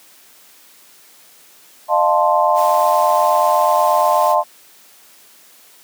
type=chord; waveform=sine; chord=F dominant seventh; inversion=third; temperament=equal with one note detuned; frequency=610.2 / 698.5 / 880 / 1046.5 Hz; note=Eb5 / F5 / A5 / C6; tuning=-34 / 0 / 0 / 0 cents; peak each=-17 dBFS; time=1.88-4.44 s; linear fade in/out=50 ms
type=noise; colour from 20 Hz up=white; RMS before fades=-32 dBFS; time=2.54-4.36 s; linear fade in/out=50 ms
effects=white hiss -47 dBFS RMS until 5.83 s + high-pass 200 Hz 12 dB/octave